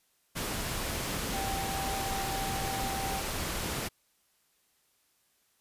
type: tone in noise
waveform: sine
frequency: 780 Hz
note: G5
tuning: 9 cents flat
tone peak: -35 dBFS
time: 1.33-3.21 s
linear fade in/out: 20 ms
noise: pink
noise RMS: -34 dBFS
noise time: 0.35-3.89 s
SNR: -4 dB
effects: white hiss -71 dBFS RMS until 5.6 s + resampled to 32000 Hz